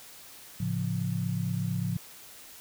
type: chord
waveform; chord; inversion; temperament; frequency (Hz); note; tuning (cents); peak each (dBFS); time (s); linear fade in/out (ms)
sine; A augmented; none; equal; 110 / 138.59 / 174.61; A2 / C#3 / E#3; 0 / 0 / 0; -32 / -33 / -31; 0.6-1.97; 5
effects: white hiss -49 dBFS RMS until 2.6 s